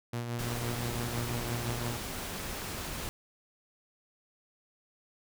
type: tone with tremolo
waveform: sawtooth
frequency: 119 Hz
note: A#2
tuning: 36 cents sharp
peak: -28 dBFS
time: 0.13-1.97 s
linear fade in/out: 5 ms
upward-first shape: sine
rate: 5.9 Hz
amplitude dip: 40%
type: noise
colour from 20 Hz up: pink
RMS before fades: -38 dBFS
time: 0.39-3.09 s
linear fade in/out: 0 ms
effects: none

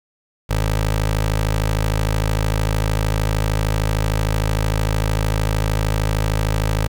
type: tone with notch filter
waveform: 15% pulse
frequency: 53.2 Hz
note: G#1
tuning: 42 cents sharp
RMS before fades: -19 dBFS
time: 0.49-6.88 s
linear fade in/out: 20 ms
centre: 210 Hz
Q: 1.6
effects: 8-bit

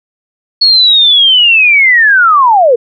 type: linear sweep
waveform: sine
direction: down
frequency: 4382 to 445.8 Hz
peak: -3 dBFS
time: 0.61-2.76 s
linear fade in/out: 10 ms
effects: none

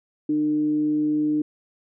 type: tone with frequency modulation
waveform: sine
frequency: 301.9 Hz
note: D4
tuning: 48 cents sharp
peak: -19 dBFS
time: 0.29-1.42 s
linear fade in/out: 5 ms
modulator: 151 Hz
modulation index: 0.21
effects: none

